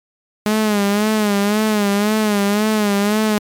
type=tone with vibrato; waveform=sawtooth; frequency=208.6 Hz; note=G#3; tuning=8 cents sharp; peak=-10 dBFS; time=0.46-3.38 s; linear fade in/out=0 ms; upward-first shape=sine; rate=1.9 Hz; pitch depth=73 cents each way; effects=MP3 96 kbps